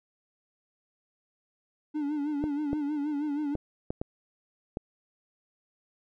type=tone with vibrato; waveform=triangle; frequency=293.7 Hz; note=D4; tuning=in tune; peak=-26 dBFS; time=1.94-3.56 s; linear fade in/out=20 ms; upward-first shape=sine; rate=6.3 Hz; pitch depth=71 cents each way
type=clicks; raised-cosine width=2 ms; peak=-18 dBFS; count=6; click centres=2.44 / 2.731 / 3.553 / 3.905 / 4.015 / 4.771 s
effects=none